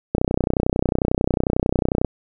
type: click train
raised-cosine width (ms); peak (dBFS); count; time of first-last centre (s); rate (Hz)
2; -4; 60; 0.15-2.047; 31.1
effects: none